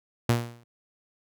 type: tone with exponential decay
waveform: sawtooth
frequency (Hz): 118.4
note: A#2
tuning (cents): +27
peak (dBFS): -14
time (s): 0.29-0.64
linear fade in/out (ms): 5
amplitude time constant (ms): 74
effects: none